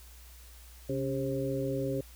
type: harmonic tone with a mistuned harmonic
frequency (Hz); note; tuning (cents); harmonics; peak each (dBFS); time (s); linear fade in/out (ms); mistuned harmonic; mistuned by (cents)
133.7; C3; +38; 1 / 2 / 3 / 4; -35 / -35 / -35 / -35; 0.89-2.01; 5; 2; +72
effects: added 60 Hz sine -50 dBFS peak until 2.15 s + white hiss -56 dBFS RMS until 2.15 s